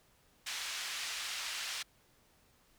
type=band-pass noise; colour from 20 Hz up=pink; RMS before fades=-40 dBFS; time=0.46-1.83 s; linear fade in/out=10 ms; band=2000 to 6500 Hz; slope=12 dB/octave; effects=pink hiss -68 dBFS RMS until 2.78 s